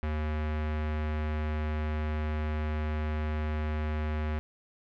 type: tone with low-pass filter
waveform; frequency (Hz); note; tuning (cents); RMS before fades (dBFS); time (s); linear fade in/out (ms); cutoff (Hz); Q
square; 76.6; D#2; -27; -31; 0.03-4.39; 0; 2200; 1.4
effects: none